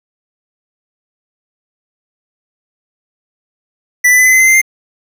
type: tone with pitch steps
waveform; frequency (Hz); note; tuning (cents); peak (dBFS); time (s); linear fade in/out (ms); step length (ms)
square; 1976 / 1993.2 / 2011 / 2028 / 2046 / 2063 / 2081 / 2100; B6 / B6 / B6 / B6 / C7 / C7 / C7 / C7; 0 / +15 / +31 / +45 / -39 / -25 / -10 / +6; -6; 4.04-4.616; 10; 72
effects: 7-bit